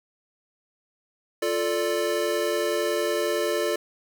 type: chord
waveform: square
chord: D minor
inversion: first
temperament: equal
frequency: 349.2 / 440 / 587.3 Hz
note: F4 / A4 / D5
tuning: 0 / 0 / 0 cents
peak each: -29 / -28 / -28 dBFS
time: 1.42-3.76 s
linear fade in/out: 5 ms
effects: 8-bit